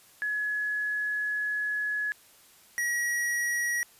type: tone pair in turn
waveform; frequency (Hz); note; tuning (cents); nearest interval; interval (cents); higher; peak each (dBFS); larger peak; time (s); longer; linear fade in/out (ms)
sine / square; 1693 / 1911.4; G#6 / A#6; +33 / +43; major second; 210; second; -27; neither; 0.22-2.12 / 2.78-3.83; first; 0
effects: white hiss -57 dBFS RMS until 3.99 s + resampled to 32000 Hz